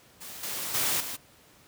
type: noise with level steps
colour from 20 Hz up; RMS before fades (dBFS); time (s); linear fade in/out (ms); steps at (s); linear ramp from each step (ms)
white; -42 / -34 / -27 / -36; 0.2-1.17; 20; 0.43 / 0.74 / 1; 5
effects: pink hiss -57 dBFS RMS until 1.67 s + high-pass 80 Hz 12 dB/octave